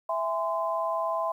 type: chord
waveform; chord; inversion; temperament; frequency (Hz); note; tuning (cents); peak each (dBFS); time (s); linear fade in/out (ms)
sine; E augmented; none; just; 659.3 / 824.1 / 1030.1; E5 / G#5 / B#5; 0 / -14 / -27; -29 / -35 / -29; 0.09-1.32; 5
effects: 10-bit